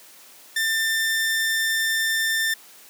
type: tone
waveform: sawtooth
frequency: 1790 Hz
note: A6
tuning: 29 cents sharp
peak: -17 dBFS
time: 0.56-2.54 s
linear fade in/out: 5 ms
effects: white hiss -48 dBFS RMS until 2.89 s + high-pass 200 Hz 12 dB/octave